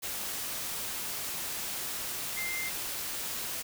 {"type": "tone in noise", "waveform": "sine", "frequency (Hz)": 2093, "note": "C7", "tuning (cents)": 0, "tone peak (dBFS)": -34, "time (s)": [2.36, 2.7], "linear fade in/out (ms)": 20, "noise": "white", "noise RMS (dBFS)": -36, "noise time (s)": [0.02, 3.63], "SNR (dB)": -1, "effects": []}